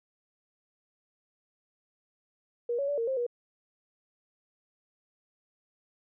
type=tone with pitch steps; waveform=sine; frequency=476.7 / 559 / 576 / 460.9 / 529 / 481.4 Hz; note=A#4 / C#5 / D5 / A#4 / C5 / B4; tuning=+39 / +14 / -34 / -20 / +19 / -44 cents; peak=-27 dBFS; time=2.69-3.266 s; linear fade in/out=5 ms; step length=96 ms; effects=none